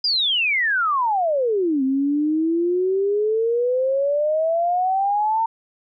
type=exponential two-way sweep; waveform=sine; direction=down then up; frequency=5010 to 261.3 to 915 Hz; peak=-17 dBFS; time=0.04-5.46 s; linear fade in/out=5 ms; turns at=1.83 s; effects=none